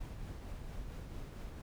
brown noise with tremolo, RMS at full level -43 dBFS, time 0-1.62 s, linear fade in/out 10 ms, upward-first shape triangle, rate 4.4 Hz, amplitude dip 35%, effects none

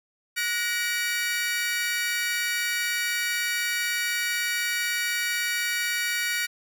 sawtooth tone cluster, 1460 / 1884 / 2306 Hz, F#6 / A#6 / D7, -24 / +18 / -32 cents, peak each -26 dBFS, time 0.36-6.47 s, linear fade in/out 20 ms, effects none

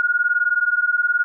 sine beating tone pair, 1429 / 1448 Hz, F6 / F#6, +39 / -38 cents, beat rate 19 Hz, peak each -19 dBFS, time 0-1.24 s, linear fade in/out 0 ms, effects none

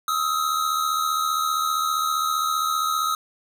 square tone pair together, 1263.8 / 1339 Hz, D#6 / E6, +27 / +27 cents, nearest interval minor second, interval 100 cents, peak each -23 / -28 dBFS, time 0.08-3.15 s, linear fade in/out 2 ms, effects none

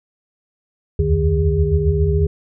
sine tone cluster, 71.5 / 79.4 / 86 / 153.5 / 406.7 Hz, D2 / D#2 / F2 / D#3 / G#4, -46 / +36 / -26 / -23 / -36 cents, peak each -20 dBFS, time 0.99-2.27 s, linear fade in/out 5 ms, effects none

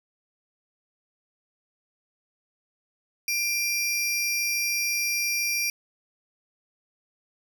35% pulse tone pair together, 2382 / 5665 Hz, D7 / F8, +24 / +24 cents, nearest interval octave + minor third, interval 1500 cents, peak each -24 / -26 dBFS, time 3.28-5.7 s, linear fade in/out 2 ms, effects none

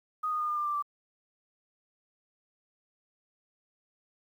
sine tone with pitch steps, 1244.5 / 1231.6 / 1218.9 / 1206.3 / 1193.8 / 1181.5 / 1169.2 Hz, D#6 / D#6 / D#6 / D6 / D6 / D6 / D6, 0 / -18 / -36 / +46 / +28 / +10 / -8 cents, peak -28 dBFS, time 0.23-0.825 s, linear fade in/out 10 ms, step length 85 ms, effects 10-bit

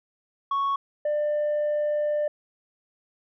sine tone pair in turn, 1108.7 / 595.7 Hz, C#6 / D5, 0 / +24 cents, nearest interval major seventh, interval 1076 cents, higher first, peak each -20 dBFS, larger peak neither, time 0.51-0.76 / 1.05-2.28 s, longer second, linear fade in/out 5 ms, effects tanh soft clip ceiling -21 dBFS

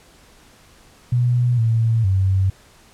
sine tone with pitch steps, 122.3 / 113.7 / 95.4 Hz, B2 / A#2 / G2, -16 / -43 / -47 cents, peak -14 dBFS, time 1.12-2.5 s, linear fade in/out 5 ms, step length 460 ms, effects pink hiss -50 dBFS RMS until 2.93 s + low-pass 11000 Hz 12 dB/octave

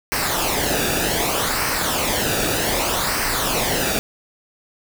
pink noise with flanger, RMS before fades -21 dBFS, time 0.12-3.99 s, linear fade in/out 0 ms, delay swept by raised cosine 0.28 to 0.97 ms, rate 0.65 Hz, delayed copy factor -0.6, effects none

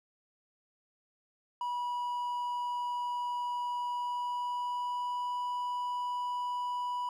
triangle tone with pitch glide, 974 to 982.5 Hz, B5 to B5, -24 to -9 cents, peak -30 dBFS, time 1.61-7.09 s, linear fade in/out 2 ms, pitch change +15 cents, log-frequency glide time 3.77-5.36 s, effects none

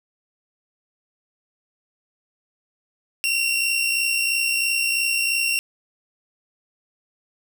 sawtooth tone pair together, 2686 / 2749 Hz, E7 / F7, +32 / -28 cents, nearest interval unison, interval 40 cents, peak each -24 / -17 dBFS, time 3.24-5.59 s, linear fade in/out 0 ms, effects none

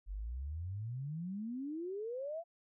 sine exponential sweep, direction up, 44.93 to 696 Hz, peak -38 dBFS, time 0.06-2.44 s, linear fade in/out 50 ms, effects none

